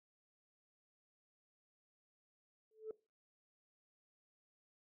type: tone with exponential growth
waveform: sine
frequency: 437 Hz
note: A4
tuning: 12 cents flat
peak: -37 dBFS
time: 2.71-2.91 s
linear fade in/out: 2 ms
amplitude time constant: 43 ms
effects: noise-tail reverb RT60 0.3 s tail -21 dB re dry + tanh soft clip ceiling -37 dBFS